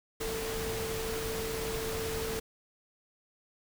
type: tone in noise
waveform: sine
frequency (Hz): 446.6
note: A4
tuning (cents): +26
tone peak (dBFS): -35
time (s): 0.2-2.4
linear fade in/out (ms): 10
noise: pink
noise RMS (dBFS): -37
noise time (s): 0.2-2.4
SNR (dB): -1
effects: none